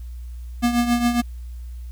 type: tone with tremolo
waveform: square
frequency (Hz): 239.3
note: A#3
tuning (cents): +46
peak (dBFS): -15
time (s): 0.62-1.22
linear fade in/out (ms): 20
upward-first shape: triangle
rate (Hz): 7.3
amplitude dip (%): 70
effects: added 60 Hz sine -31 dBFS peak until 1.91 s + white hiss -58 dBFS RMS until 1.91 s